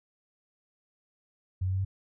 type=tone with pitch steps; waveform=sine; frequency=92.5 / 93.79 / 95.1 / 96.43 Hz; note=F#2 / F#2 / F#2 / G2; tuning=0 / +24 / +48 / -28 cents; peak=-26 dBFS; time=1.61-1.85 s; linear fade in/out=10 ms; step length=60 ms; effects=none